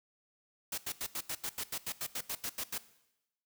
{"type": "noise bursts", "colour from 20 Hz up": "white", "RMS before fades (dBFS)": -37, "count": 15, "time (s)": [0.72, 2.781], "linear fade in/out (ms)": 5, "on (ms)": 59, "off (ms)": 84, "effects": ["noise-tail reverb RT60 0.9 s tail -17 dB re dry"]}